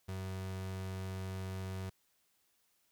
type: tone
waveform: 35% pulse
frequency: 94.5 Hz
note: F#2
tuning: 37 cents sharp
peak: -37 dBFS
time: 0.08-1.9 s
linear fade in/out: 10 ms
effects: white hiss -75 dBFS RMS until 2.91 s